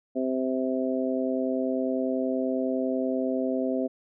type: harmonic tone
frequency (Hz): 130.2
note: C3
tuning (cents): -8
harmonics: 2 / 3 / 4 / 5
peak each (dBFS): -27 / -32 / -31 / -32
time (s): 0.15-3.88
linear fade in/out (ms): 20
effects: none